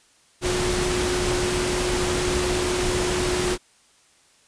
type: tone in noise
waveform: sine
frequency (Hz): 361.6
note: F#4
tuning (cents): -40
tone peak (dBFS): -24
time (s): 0.41-3.58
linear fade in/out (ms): 50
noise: pink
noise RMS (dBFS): -25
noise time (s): 0.41-3.58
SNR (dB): -2
effects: white hiss -58 dBFS RMS until 4.47 s + resampled to 22050 Hz